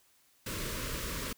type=band-stop noise; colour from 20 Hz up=pink; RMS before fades=-37 dBFS; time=0.46-1.33 s; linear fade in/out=5 ms; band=630 to 960 Hz; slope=96 dB/octave; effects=white hiss -67 dBFS RMS until 1.37 s